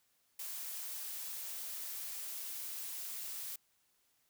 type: noise with high-pass filter sweep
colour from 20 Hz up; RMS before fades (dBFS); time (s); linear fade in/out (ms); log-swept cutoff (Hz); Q
blue; -43; 0.39-3.56; 5; 630 to 220; 1.2
effects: white hiss -75 dBFS RMS until 4.29 s